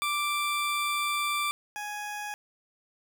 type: tone pair in turn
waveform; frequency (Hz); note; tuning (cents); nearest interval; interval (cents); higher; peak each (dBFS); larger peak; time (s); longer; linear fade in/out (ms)
20% pulse; 1174.7 / 832.6; D6 / G#5; 0 / +4; tritone; 596; first; -22 / -29; first; 0.02-1.51 / 1.76-2.34; first; 0
effects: none